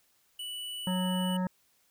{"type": "tone", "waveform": "square", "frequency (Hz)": 2960, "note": "F#7", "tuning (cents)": 0, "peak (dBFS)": -37, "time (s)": [0.39, 1.37], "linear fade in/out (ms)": 5}
{"type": "harmonic tone", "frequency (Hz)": 183.9, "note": "F#3", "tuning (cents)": -10, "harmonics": [1, 3, 5, 7, 9, 10], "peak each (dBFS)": [-28, -39, -38, -48, -48, -54], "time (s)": [0.87, 1.47], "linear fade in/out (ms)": 2}
{"effects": ["white hiss -69 dBFS RMS until 1.9 s"]}